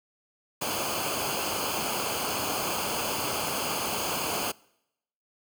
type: noise with comb filter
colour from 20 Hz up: pink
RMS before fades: -30 dBFS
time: 0.61-4.52 s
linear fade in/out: 10 ms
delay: 0.53 ms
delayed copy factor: -0.75
effects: noise-tail reverb RT60 0.8 s tail -24 dB re dry + high-pass 80 Hz 12 dB/octave